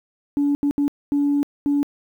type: tone bursts at uneven times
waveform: sine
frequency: 286.4 Hz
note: D4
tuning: 43 cents flat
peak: -15 dBFS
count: 5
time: 0.37-0.55 / 0.63-0.71 / 0.78-0.88 / 1.12-1.43 / 1.66-1.83 s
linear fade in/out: 0 ms
effects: tanh soft clip ceiling -13 dBFS + 9-bit